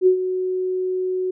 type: tone with ADSR envelope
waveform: sine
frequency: 370 Hz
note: F#4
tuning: in tune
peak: -9 dBFS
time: 0.01-1.31 s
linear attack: 56 ms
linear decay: 96 ms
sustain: -11 dB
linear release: 8 ms
effects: none